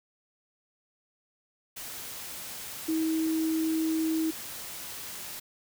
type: tone in noise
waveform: sine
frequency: 320 Hz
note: D#4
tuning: 49 cents sharp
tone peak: -25 dBFS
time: 2.88-4.31 s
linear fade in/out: 10 ms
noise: white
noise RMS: -40 dBFS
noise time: 1.76-5.4 s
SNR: +12 dB
effects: none